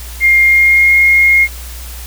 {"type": "tone with pitch glide", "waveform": "sine", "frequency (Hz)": [2121, 2143], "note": ["C7", "C7"], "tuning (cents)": [23, 41], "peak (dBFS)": -5, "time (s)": [0.2, 1.48], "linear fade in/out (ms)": 50, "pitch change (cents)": 18, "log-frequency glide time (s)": [0.43, 0.94], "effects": ["added 60 Hz sine -26 dBFS peak until 2.06 s", "white hiss -32 dBFS RMS until 2.06 s"]}